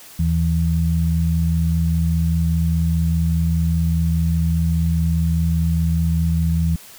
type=tone pair together; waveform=sine; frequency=79.8 / 164.75 Hz; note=D#2 / E3; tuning=+44 / -1 cents; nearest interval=octave + minor second; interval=1255 cents; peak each=-18 dBFS; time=0.19-6.76 s; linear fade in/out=5 ms; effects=white hiss -42 dBFS RMS until 6.98 s